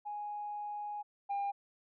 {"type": "tone pair in turn", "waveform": "sine", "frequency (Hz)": [830.6, 802.3], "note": ["G#5", "G5"], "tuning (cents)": [0, 40], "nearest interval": "minor second", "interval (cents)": 60, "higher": "first", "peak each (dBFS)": [-37, -30], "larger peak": "second", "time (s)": [[0.05, 1.03], [1.29, 1.52]], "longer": "first", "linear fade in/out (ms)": 20, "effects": ["tanh soft clip ceiling -31 dBFS"]}